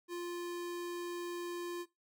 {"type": "tone", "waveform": "square", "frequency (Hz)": 349, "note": "F4", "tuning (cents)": -1, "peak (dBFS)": -39, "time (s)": [0.08, 1.86], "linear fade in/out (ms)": 50, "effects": ["noise-tail reverb RT60 0.2 s tail -18 dB re dry"]}